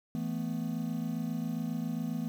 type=chord; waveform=triangle; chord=E suspended fourth; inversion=none; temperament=just; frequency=164.81 / 219.8 / 247.2 Hz; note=E3 / A3 / B3; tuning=0 / -2 / +2 cents; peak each=-34 dBFS; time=0.15-2.28 s; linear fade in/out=0 ms; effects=9-bit